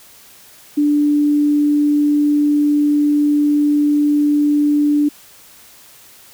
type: tone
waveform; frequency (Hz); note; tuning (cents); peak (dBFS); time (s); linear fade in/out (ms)
sine; 293.7; D4; 0; -11; 0.77-5.09; 10
effects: white hiss -44 dBFS RMS until 6.33 s